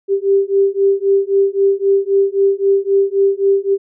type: beating tone pair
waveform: sine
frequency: 392 / 395.8 Hz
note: G4 / G4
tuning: 0 / +17 cents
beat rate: 3.8 Hz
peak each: -14 dBFS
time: 0.08-3.78 s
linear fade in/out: 50 ms
effects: none